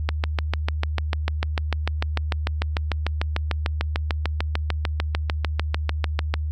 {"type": "click train", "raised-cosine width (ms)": 0.3, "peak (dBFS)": -7, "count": 43, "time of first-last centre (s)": [0.09, 6.34], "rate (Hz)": 6.72, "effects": ["added 76 Hz sine -23 dBFS peak until 6.51 s"]}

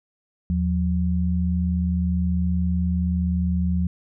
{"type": "tone pair together", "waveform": "sine", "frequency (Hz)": [79.74, 179], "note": ["D#2", "F3"], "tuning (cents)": [43, 43], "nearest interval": "octave + major second", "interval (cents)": 1400, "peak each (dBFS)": -22, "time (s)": [0.5, 3.87], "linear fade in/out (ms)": 0, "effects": []}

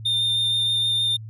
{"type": "tone with vibrato", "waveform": "triangle", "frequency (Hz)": 3619, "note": "A7", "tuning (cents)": 48, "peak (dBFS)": -18, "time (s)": [0.05, 1.17], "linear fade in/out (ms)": 10, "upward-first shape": "triangle", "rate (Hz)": 6.4, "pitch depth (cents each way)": 13, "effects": ["added 110 Hz sine -34 dBFS peak until 1.29 s"]}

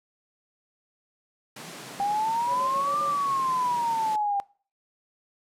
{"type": "high-pass noise", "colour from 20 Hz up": "pink", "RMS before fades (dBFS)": -41, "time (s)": [1.56, 4.16], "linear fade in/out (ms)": 5, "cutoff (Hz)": 130, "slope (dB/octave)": 96}
{"type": "exponential two-way sweep", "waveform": "sine", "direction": "up then down", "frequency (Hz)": [794, 1200, 794], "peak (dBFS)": -23, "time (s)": [2, 4.4], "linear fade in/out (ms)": 0, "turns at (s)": 3.01}
{"type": "tone with tremolo", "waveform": "sine", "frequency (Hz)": 554.4, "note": "C#5", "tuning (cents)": 0, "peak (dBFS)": -33, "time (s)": [2.47, 3.16], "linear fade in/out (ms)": 50, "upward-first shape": "square", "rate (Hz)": 7.4, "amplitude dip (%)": 55}
{"effects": ["noise-tail reverb RT60 0.4 s tail -22 dB re dry", "low-pass 11000 Hz 12 dB/octave"]}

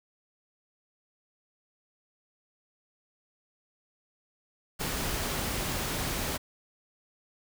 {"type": "noise", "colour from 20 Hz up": "pink", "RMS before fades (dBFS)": -32, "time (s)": [4.79, 6.38], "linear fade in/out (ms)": 20, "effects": []}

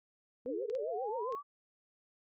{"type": "linear sweep", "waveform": "sine", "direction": "up", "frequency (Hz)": [230, 1174.7], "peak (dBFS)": -38, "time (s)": [0.45, 1.43], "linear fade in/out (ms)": 50}
{"type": "tone with vibrato", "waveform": "sine", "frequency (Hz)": 466.2, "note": "A#4", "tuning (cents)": 0, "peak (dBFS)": -36, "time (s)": [0.46, 1.35], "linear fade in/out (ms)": 0, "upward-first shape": "triangle", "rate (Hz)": 7.5, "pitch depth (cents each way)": 260}
{"type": "clicks", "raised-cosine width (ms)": 0.2, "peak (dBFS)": -35, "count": 3, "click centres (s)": [0.699, 0.751, 1.324]}
{"effects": []}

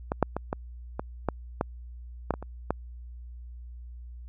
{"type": "clicks", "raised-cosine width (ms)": 1, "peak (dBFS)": [-13, -6, -15, -14, -16, -11, -11, -10, -18, -25, -11], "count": 11, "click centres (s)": [0.119, 0.227, 0.366, 0.529, 0.995, 1.287, 1.611, 2.307, 2.339, 2.426, 2.706], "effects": ["added 60 Hz sine -40 dBFS peak until 4.28 s"]}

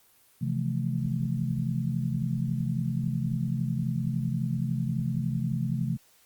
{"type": "chord", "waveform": "sine", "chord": "F major seventh", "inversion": "second", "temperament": "just", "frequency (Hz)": [130.96, 163.7, 174.61, 218.3], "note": ["C3", "E3", "F3", "A3"], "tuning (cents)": [2, -12, 0, -13], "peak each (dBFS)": [-29, -32, -34, -33], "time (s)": [0.41, 5.97], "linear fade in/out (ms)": 10, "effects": ["white hiss -61 dBFS RMS until 6.25 s", "Opus 24 kbps"]}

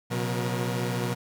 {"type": "tone cluster", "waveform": "sawtooth", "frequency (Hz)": [122, 135.7, 180.6, 475.6], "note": ["B2", "C#3", "F#3", "A#4"], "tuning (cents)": [-21, -36, -42, 35], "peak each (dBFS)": [-25, -34, -28, -31], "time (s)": [0.1, 1.15], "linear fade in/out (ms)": 20, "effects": []}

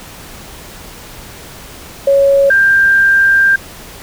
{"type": "tone pair in turn", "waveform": "sine", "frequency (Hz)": [554.4, 1588.1], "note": ["C#5", "G6"], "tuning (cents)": [0, 22], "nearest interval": "octave + tritone", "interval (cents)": 1822, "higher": "second", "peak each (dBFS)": -6, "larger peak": "neither", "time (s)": [[2.07, 2.5], [2.5, 3.56]], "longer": "second", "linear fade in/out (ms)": 5, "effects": ["pink hiss -33 dBFS RMS until 4.02 s"]}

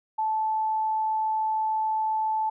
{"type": "tone", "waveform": "sine", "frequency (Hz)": 873, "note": "A5", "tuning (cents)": -14, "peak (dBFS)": -23, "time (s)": [0.18, 2.5], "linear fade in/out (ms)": 10, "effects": []}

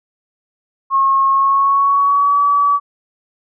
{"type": "tone with pitch glide", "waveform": "sine", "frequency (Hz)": [1085, 1144.2], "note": ["C#6", "D6"], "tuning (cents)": [-37, -45], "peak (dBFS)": -10, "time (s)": [0.9, 2.8], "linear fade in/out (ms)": 50, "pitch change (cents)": 92, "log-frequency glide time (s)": [1.3, 2.4], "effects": []}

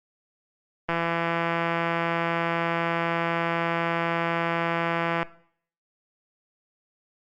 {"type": "click train", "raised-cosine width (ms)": 0.5, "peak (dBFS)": -11, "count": 730, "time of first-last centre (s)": [0.89, 5.229], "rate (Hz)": 168, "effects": ["noise-tail reverb RT60 0.6 s tail -19 dB re dry", "Opus 48 kbps"]}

